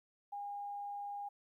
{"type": "tone", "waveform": "sine", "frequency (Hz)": 812, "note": "G#5", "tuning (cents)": -39, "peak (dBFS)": -40, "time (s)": [0.32, 1.29], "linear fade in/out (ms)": 10, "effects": ["13-bit"]}